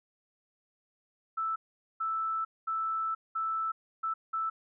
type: tone bursts at uneven times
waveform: sine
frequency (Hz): 1318.5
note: E6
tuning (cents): 0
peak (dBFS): -29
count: 6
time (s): 1.37-1.56 / 2-2.45 / 2.67-3.15 / 3.35-3.72 / 4.03-4.14 / 4.33-4.5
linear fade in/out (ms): 10
effects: none